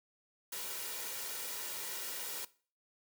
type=noise with comb filter; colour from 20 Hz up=white; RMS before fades=-41 dBFS; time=0.52-2.45 s; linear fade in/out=5 ms; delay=2.1 ms; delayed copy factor=+0.55; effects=noise-tail reverb RT60 0.4 s tail -19 dB re dry + high-pass 200 Hz 12 dB/octave